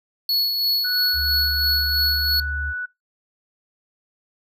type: tone with tremolo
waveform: square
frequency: 4383 Hz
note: C#8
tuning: 20 cents flat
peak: -18 dBFS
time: 0.29-2.4 s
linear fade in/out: 2 ms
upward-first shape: sine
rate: 3 Hz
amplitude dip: 40%
type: tone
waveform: sine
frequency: 1480 Hz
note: F#6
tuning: in tune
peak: -25 dBFS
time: 0.84-2.86 s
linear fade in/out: 10 ms
type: tone with pitch glide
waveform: sine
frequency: 71.1 to 72.26 Hz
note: C#2 to D2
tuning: +45 to -27 cents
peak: -26 dBFS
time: 1.13-2.74 s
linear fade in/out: 50 ms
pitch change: +28 cents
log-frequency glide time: 1.81-2.54 s
effects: noise-tail reverb RT60 0.2 s tail -23 dB re dry